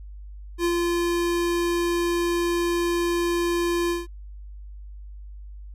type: tone with ADSR envelope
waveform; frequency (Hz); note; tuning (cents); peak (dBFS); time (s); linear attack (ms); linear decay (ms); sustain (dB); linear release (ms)
square; 345.1; F4; -21; -20; 0.58-4.07; 66; 65; -2; 170
effects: added 50 Hz sine -37 dBFS peak until 5.74 s + resampled to 32000 Hz